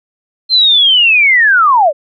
sine linear sweep, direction down, 4186 to 535 Hz, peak -5 dBFS, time 0.49-1.93 s, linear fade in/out 50 ms, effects none

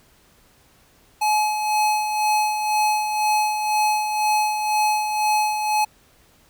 square tone with tremolo, 850 Hz, G#5, 40 cents sharp, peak -17 dBFS, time 1.21-5.85 s, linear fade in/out 10 ms, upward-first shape sine, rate 2 Hz, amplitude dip 50%, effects pink hiss -56 dBFS RMS until 6.49 s

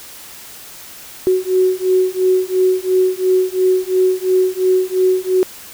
sine beating tone pair, 370 / 372.9 Hz, F#4 / F#4, 0 / +14 cents, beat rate 2.9 Hz, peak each -15 dBFS, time 1.27-5.43 s, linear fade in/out 0 ms, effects white hiss -36 dBFS RMS until 5.73 s

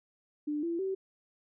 sine tone with pitch steps, 297.2 / 337.5 / 383.2 Hz, D4 / E4 / G4, +21 / +41 / -39 cents, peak -30 dBFS, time 0.47-0.95 s, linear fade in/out 10 ms, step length 160 ms, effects none

